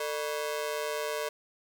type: ring-modulated tone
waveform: sawtooth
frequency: 523.3 Hz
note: C5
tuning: in tune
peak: -24 dBFS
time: 0-1.29 s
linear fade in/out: 5 ms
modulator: 75.5 Hz
effects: none

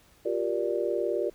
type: chord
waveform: sine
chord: G minor seventh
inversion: third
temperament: just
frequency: 352.8 / 392 / 470.4 / 588 Hz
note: F4 / G4 / Bb4 / D5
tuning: +18 / 0 / +16 / +2 cents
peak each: -31 dBFS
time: 0.25-1.3 s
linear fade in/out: 10 ms
effects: pink hiss -60 dBFS RMS until 1.34 s

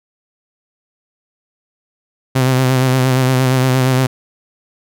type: tone with vibrato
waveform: sawtooth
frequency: 129.5 Hz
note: C3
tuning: 17 cents flat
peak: -7 dBFS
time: 2.35-4.07 s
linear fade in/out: 10 ms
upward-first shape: sine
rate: 8.6 Hz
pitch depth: 36 cents each way
effects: none

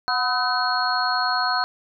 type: tone cluster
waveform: sine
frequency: 734 / 1004 / 1273 / 1516 / 4306 Hz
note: F#5 / B5 / D#6 / F#6 / C8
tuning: -14 / +28 / +39 / +42 / +49 cents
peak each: -26 dBFS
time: 0.08-1.64 s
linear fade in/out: 0 ms
effects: none

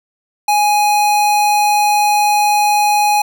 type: tone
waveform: square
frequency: 832 Hz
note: G#5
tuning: 3 cents sharp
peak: -11 dBFS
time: 0.48-3.22 s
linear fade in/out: 5 ms
effects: none

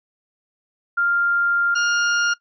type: tone pair in turn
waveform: sine / 40% pulse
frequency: 1396.9 / 1410.7 Hz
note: F6 / F6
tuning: 0 / +17 cents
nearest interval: unison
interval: 17 cents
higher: second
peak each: -16 dBFS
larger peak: neither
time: 0.97-1.75 / 1.75-2.34 s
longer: first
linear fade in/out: 10 ms
effects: noise-tail reverb RT60 0.1 s tail -20 dB re dry + resampled to 16000 Hz

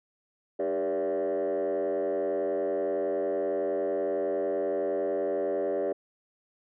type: tone with frequency modulation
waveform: sine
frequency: 485.5 Hz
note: B4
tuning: 30 cents flat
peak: -24 dBFS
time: 0.59-5.93 s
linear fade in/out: 10 ms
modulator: 89.2 Hz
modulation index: 1.7
effects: tanh soft clip ceiling -24 dBFS

